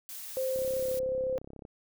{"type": "noise", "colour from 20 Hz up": "blue", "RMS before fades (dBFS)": -42, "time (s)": [0.09, 0.99], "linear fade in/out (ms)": 0}
{"type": "tone with pitch glide", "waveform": "sine", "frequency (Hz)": [523.3, 518.2], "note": ["C5", "C5"], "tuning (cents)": [0, -17], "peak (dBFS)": -28, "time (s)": [0.37, 1.38], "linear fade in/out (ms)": 0, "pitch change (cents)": -17, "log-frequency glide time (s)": [0.79, 0.88]}
{"type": "click train", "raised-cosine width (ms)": 2, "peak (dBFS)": -32, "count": 38, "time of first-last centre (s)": [0.56, 1.651], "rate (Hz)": 33.9}
{"effects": []}